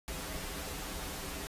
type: noise with comb filter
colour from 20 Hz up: pink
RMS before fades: -40 dBFS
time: 0.08-1.47 s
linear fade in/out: 0 ms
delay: 8.6 ms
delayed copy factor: -0.95
effects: resampled to 32000 Hz